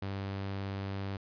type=tone; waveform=sawtooth; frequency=98 Hz; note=G2; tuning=in tune; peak=-31 dBFS; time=0.02-1.17 s; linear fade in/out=5 ms; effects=resampled to 11025 Hz